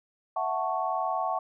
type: chord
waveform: sine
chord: F# minor seventh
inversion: third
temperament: equal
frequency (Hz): 659.3 / 740 / 880 / 1108.7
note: E5 / F#5 / A5 / C#6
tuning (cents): 0 / 0 / 0 / 0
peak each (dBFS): -33 / -30 / -33 / -32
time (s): 0.36-1.39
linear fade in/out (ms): 5
effects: none